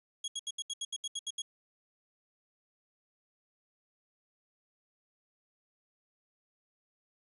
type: tone bursts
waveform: 25% pulse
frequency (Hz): 3308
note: G#7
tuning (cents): -8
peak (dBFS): -31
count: 11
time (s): 0.24-1.42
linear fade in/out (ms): 5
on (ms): 40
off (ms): 74
effects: resampled to 32000 Hz + 12-bit